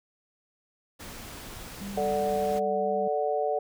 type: noise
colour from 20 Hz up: pink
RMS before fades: -42 dBFS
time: 0.99-2.6 s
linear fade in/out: 20 ms
type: tone with vibrato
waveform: sine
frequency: 197.7 Hz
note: G3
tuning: 15 cents sharp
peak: -35 dBFS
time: 1.81-3.08 s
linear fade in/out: 5 ms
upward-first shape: square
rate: 2.9 Hz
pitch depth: 9 cents each way
type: chord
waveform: sine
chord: D major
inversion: second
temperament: equal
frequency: 440 / 587.3 / 740 Hz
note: A4 / D5 / F#5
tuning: 0 / 0 / 0 cents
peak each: -29 dBFS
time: 1.97-3.59 s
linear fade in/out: 5 ms
effects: none